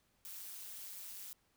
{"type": "noise with amplitude modulation", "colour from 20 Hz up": "blue", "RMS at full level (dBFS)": -45, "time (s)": [0.25, 1.33], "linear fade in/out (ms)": 0, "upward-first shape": "sine", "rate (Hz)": 196, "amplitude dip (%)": 75, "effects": ["pink hiss -75 dBFS RMS until 1.56 s"]}